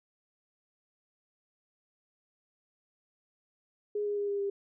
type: tone with pitch steps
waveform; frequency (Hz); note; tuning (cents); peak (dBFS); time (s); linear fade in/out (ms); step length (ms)
sine; 415.3 / 411.2 / 407.2 / 403.2 / 399.3; G#4 / G#4 / G#4 / G4 / G4; 0 / -17 / -34 / +49 / +32; -29; 3.95-4.5; 5; 110
effects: none